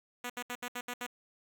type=tone bursts; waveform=5% pulse; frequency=245 Hz; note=B3; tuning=14 cents flat; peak=-25 dBFS; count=7; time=0.24-1.066 s; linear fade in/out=5 ms; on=58 ms; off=70 ms; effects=none